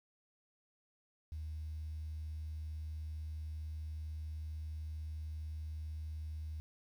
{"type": "tone", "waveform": "sine", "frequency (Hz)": 77.78, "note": "D#2", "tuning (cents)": 0, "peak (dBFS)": -39, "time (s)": [1.32, 6.6], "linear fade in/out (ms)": 0, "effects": ["tanh soft clip ceiling -35 dBFS", "11-bit"]}